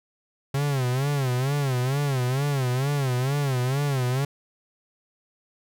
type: tone with vibrato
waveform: 45% pulse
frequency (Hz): 134.1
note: C3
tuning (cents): +43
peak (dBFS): -22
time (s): 0.54-4.25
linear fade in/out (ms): 5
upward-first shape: sine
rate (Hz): 2.2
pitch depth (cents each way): 140
effects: none